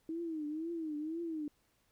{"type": "tone with vibrato", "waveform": "sine", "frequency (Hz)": 317.6, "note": "D#4", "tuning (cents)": 36, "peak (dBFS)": -36, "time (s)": [0.09, 1.48], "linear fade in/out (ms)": 2, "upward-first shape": "triangle", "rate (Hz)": 2, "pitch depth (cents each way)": 140, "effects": ["pink hiss -74 dBFS RMS until 1.91 s"]}